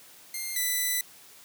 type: tone pair in turn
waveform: 5% pulse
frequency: 2109 / 1990.6 Hz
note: C7 / B6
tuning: +13 / +13 cents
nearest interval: minor second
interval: 100 cents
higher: first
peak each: -22 / -15 dBFS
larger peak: second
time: 0.34-0.56 / 0.56-1.01 s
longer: second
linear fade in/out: 2 ms
effects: white hiss -52 dBFS RMS until 1.44 s + high-pass 80 Hz 12 dB/octave